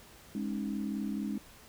sine chord, Ab suspended fourth, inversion none, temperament equal with one note detuned, 207.7 / 272.3 / 311.1 Hz, Ab3 / Db4 / Eb4, 0 / -31 / 0 cents, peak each -34 / -38 / -40 dBFS, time 0.35-1.38 s, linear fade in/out 2 ms, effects pink hiss -55 dBFS RMS until 1.68 s

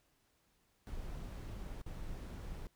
brown noise with dropouts, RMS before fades -44 dBFS, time 0.87-2.67 s, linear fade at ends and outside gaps 0 ms, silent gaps 1.816-1.863 s, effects pink hiss -75 dBFS RMS until 2.75 s

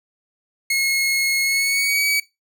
sawtooth tone with pitch glide, 2169 to 2273 Hz, C#7 to C#7, -38 to +43 cents, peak -14 dBFS, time 0.7-2.2 s, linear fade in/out 5 ms, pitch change +81 cents, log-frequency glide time 1.43-2.05 s, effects noise-tail reverb RT60 0.2 s tail -18 dB re dry

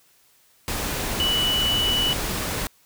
sine tone in noise, 2960 Hz, F#7, in tune, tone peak -20 dBFS, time 1.2-2.13 s, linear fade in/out 0 ms, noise pink, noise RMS -27 dBFS, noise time 0.68-2.67 s, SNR +4 dB, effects white hiss -59 dBFS RMS until 2.85 s

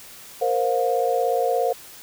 sine chord, Bb suspended second, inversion none, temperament equal with one note detuned, 466.2 / 523.3 / 711.1 Hz, Bb4 / C5 / F5, 0 / 0 / +31 cents, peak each -23 dBFS, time 0.41-1.73 s, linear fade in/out 10 ms, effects white hiss -43 dBFS RMS until 2.02 s

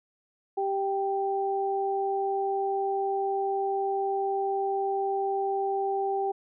sine tone pair together, 392 / 784 Hz, G4 / G5, 0 / 0 cents, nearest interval octave, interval 1200 cents, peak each -28 dBFS, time 0.57-6.32 s, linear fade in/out 10 ms, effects none

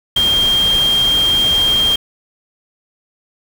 sine tone in noise, 3200 Hz, G7, 35 cents sharp, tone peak -11 dBFS, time 0.16-1.96 s, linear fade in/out 5 ms, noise pink, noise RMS -24 dBFS, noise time 0.16-1.96 s, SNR +10 dB, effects none

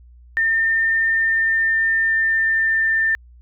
sine tone with pitch glide, 1808 to 1791.4 Hz, A6 to A6, +47 to +31 cents, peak -15 dBFS, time 0.37-3.15 s, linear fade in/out 0 ms, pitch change -16 cents, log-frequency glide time 1.09-2.89 s, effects added 60 Hz sine -43 dBFS peak until 3.41 s

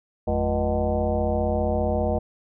sine tone with frequency modulation, 350 Hz, F4, 4 cents sharp, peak -20 dBFS, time 0.27-2.19 s, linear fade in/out 10 ms, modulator 133 Hz, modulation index 2.9, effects none

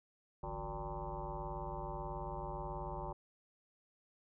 sine tone with frequency modulation, 472.3 Hz, A#4, 23 cents sharp, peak -39 dBFS, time 0.43-3.13 s, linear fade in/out 5 ms, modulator 107 Hz, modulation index 5.1, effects none

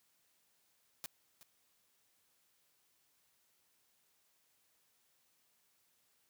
white noise with echo, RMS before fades -43 dBFS, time 1.04-1.06 s, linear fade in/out 0 ms, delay 370 ms, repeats 1, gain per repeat -15 dB, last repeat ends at 1.43 s, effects white hiss -75 dBFS RMS until 6.29 s + high-pass 60 Hz 12 dB/octave

